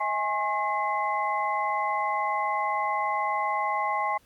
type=tone cluster; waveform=sine; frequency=638 / 830 / 1077 / 2039 Hz; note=D#5 / G#5 / C6 / C7; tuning=+43 / -1 / +50 / -45 cents; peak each=-35 / -28 / -28 / -33 dBFS; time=0-4.18 s; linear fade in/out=10 ms; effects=pink hiss -62 dBFS RMS until 4.25 s + Opus 48 kbps

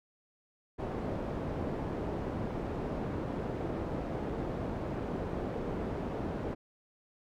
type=low-pass noise; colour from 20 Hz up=white; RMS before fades=-36 dBFS; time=0.78-6.55 s; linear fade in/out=20 ms; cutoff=460 Hz; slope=12 dB/octave; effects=none

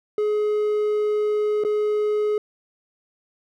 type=tone with dropouts; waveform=triangle; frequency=421.6 Hz; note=G#4; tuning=26 cents sharp; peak=-17 dBFS; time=0.18-2.38 s; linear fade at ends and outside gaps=2 ms; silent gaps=1.638-1.648 s; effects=none

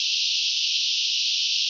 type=band-pass noise; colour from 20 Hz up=pink; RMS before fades=-24 dBFS; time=0-1.69 s; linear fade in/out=2 ms; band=2700 to 5800 Hz; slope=96 dB/octave; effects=none

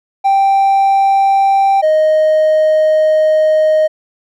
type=tone pair in turn; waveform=triangle; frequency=784 / 622.3 Hz; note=G5 / D#5; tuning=0 / 0 cents; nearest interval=major third; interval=400 cents; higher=first; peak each=-5 dBFS; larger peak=neither; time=0.24-1.82 / 1.82-3.88 s; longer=second; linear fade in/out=20 ms; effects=tanh soft clip ceiling -2 dBFS

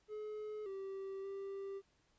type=tone with pitch steps; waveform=triangle; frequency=425.7 / 388 / 392.9 Hz; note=G#4 / G4 / G4; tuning=+43 / -18 / +4 cents; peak=-40 dBFS; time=0.08-1.82 s; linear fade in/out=50 ms; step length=580 ms; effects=pink hiss -75 dBFS RMS until 2.18 s + resampled to 16000 Hz

